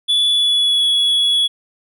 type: tone with pitch glide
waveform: triangle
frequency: 3439 to 3374 Hz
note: A7 to G#7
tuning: -40 to +27 cents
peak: -11 dBFS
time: 0.08-1.48 s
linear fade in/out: 20 ms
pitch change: -33 cents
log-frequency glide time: 0.3-0.85 s
effects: none